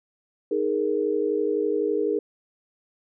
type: chord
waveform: sine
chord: D# suspended fourth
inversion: none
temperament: just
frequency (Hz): 311.1 / 414.8 / 466.7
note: D#4 / G#4 / A#4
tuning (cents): 0 / -2 / +2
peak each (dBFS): -28 / -24 / -26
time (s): 0.51-2.19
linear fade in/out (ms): 5
effects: none